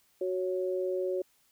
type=tone pair together; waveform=sine; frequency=370 / 554.4 Hz; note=F#4 / C#5; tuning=0 / 0 cents; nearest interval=perfect fifth; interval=700 cents; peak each=-30 / -33 dBFS; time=0.21-1.22 s; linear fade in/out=5 ms; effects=white hiss -68 dBFS RMS until 1.51 s